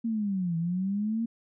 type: linear two-way sweep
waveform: sine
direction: down then up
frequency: 233.1 to 163.1 to 233.1 Hz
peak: -26 dBFS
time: 0.04-1.26 s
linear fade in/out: 10 ms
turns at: 0.57 s
effects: none